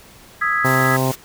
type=chord; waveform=sine; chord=E major seventh; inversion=third; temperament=equal; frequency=1244.5 / 1318.5 / 1661.2 / 1975.5 Hz; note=D#6 / E6 / G#6 / B6; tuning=0 / 0 / 0 / 0 cents; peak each=-21 / -25 / -20 / -23 dBFS; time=0.41-0.97 s; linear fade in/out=10 ms
type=harmonic tone; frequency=130.81 Hz; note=C3; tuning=in tune; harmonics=1 / 2 / 3 / 4 / 5 / 6 / 7 / 8; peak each=-20 / -23 / -25 / -26 / -27 / -28 / -28 / -29 dBFS; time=0.64-1.12 s; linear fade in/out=10 ms
type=noise; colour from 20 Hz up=white; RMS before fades=-30 dBFS; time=0.64-1.16 s; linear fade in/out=20 ms
effects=pink hiss -45 dBFS RMS until 1.24 s